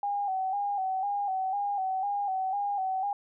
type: tone with vibrato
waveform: sine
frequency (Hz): 784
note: G5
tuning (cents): 0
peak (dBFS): -27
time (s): 0.03-3.13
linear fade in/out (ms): 2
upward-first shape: square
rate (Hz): 2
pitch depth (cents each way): 59
effects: none